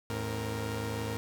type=tone cluster; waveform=sawtooth; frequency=79.2 / 107.6 / 265.7 / 466.8 Hz; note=D#2 / A2 / C4 / A#4; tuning=+31 / -38 / +27 / +2 cents; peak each=-40 / -31 / -38 / -34 dBFS; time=0.1-1.17 s; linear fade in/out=0 ms; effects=none